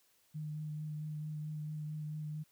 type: tone with vibrato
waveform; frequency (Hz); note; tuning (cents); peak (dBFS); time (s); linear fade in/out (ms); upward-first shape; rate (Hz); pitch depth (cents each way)
sine; 152.5; D#3; -34; -38; 0.34-2.44; 20; triangle; 4.5; 19
effects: white hiss -71 dBFS RMS until 2.51 s